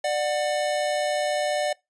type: tone pair together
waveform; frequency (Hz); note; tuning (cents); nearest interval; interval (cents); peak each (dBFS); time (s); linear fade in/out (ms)
square; 595 / 735.5; D5 / F#5; +22 / -11; major third; 367; -25 / -28; 0.04-1.73; 5
effects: noise-tail reverb RT60 0.2 s tail -24 dB re dry + resampled to 22050 Hz